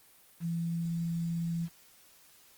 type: tone with quantisation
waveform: sine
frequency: 167.9 Hz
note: E3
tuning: 32 cents sharp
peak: -30 dBFS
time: 0.4-1.69 s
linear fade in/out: 50 ms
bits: 9
effects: white hiss -60 dBFS RMS until 2.57 s + Opus 24 kbps